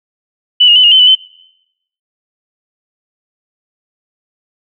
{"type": "tone with pitch steps", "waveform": "sine", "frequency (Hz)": [2974, 2856, 3013, 2857, 3067, 2976, 3065], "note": ["F#7", "F7", "F#7", "F7", "G7", "F#7", "G7"], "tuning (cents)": [8, 38, 31, 39, -38, 9, -40], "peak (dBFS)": -3, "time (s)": [0.6, 1.153], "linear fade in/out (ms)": 10, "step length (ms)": 79, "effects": ["noise-tail reverb RT60 0.9 s tail -25 dB re dry"]}